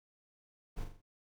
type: noise with echo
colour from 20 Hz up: brown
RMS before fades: -39 dBFS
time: 0.76-0.85 s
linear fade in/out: 20 ms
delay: 42 ms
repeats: 4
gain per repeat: -6 dB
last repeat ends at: 1.018 s
effects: none